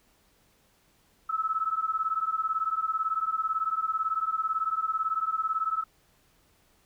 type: beating tone pair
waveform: sine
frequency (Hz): 1295 / 1313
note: E6 / E6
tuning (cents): -31 / -7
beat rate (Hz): 18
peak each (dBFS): -29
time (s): 1.29-5.84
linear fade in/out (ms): 10
effects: pink hiss -65 dBFS RMS until 6.85 s